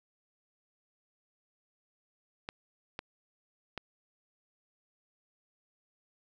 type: clicks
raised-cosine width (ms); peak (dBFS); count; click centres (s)
0.3; -21; 3; 2.489 / 2.991 / 3.777
effects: none